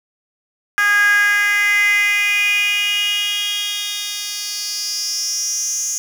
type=tone with high-pass filter sweep; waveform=10% pulse; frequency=410 Hz; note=G#4; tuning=22 cents flat; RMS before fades=-18 dBFS; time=0.78-5.98 s; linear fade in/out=0 ms; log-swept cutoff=1500 to 6600 Hz; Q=6.6; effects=none